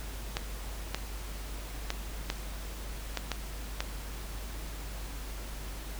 clicks, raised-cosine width 0.2 ms, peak -13 dBFS, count 7, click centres 0.369 / 0.946 / 1.904 / 2.301 / 3.173 / 3.317 / 3.805 s, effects added 50 Hz sine -38 dBFS peak until 5.99 s + pink hiss -45 dBFS RMS until 5.99 s

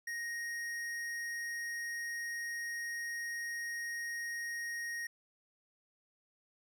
triangle tone with hard clipping, 1871 Hz, A#6, 6 cents sharp, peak -39 dBFS, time 0.07-5.07 s, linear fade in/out 5 ms, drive 16 dB, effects none

